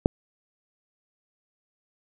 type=click; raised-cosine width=2 ms; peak=-4 dBFS; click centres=0.059 s; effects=none